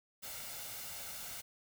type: noise with comb filter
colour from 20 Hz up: white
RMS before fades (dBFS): -45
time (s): 0.22-1.42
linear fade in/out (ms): 20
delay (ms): 1.4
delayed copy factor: +0.5
effects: none